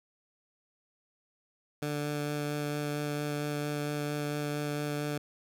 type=tone with vibrato; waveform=15% pulse; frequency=147.3 Hz; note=D3; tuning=6 cents sharp; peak=-25 dBFS; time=1.82-5.18 s; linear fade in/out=5 ms; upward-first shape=sine; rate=4.4 Hz; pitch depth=9 cents each way; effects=none